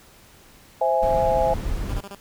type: chord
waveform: sine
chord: C augmented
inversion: none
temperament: equal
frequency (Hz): 523.3 / 659.3 / 830.6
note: C5 / E5 / G#5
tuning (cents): 0 / 0 / 0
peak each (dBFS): -22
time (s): 0.81-1.54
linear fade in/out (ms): 5
type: noise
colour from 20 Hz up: brown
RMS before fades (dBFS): -27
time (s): 1.02-2.01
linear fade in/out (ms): 10
type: tone bursts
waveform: 10% pulse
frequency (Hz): 199.1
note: G3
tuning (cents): +27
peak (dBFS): -27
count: 4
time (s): 1.89-2.151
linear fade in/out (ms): 2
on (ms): 45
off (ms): 27
effects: pink hiss -51 dBFS RMS until 2.2 s